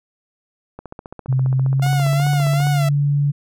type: click train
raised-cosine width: 1 ms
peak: -19 dBFS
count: 29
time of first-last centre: 0.79-2.669 s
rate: 14.9 Hz
type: tone with pitch glide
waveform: sine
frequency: 130.81 to 143.48 Hz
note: C3 to D3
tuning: 0 to -40 cents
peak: -14 dBFS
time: 1.28-3.32 s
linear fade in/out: 20 ms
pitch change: +160 cents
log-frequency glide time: 1.54-2.23 s
type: tone with vibrato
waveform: sawtooth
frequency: 698.5 Hz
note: F5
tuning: in tune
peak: -19 dBFS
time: 1.82-2.89 s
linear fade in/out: 5 ms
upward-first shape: sine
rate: 2.6 Hz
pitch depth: 95 cents each way
effects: none